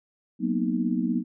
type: chord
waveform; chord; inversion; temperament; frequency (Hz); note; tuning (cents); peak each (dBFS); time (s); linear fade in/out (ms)
sine; B major seventh; second; equal with one note detuned; 185 / 233.1 / 249.8 / 311.1; F#3 / A#3 / B3 / D#4; 0 / 0 / +20 / 0; -29 / -27 / -28 / -30; 0.39-1.24; 50
effects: none